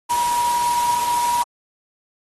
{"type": "tone in noise", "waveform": "sine", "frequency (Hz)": 960, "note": "B5", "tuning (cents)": -49, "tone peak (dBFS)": -17, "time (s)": [0.09, 1.44], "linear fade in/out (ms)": 20, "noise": "white", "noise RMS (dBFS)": -28, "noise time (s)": [0.09, 1.44], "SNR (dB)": 8, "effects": ["AAC 32 kbps"]}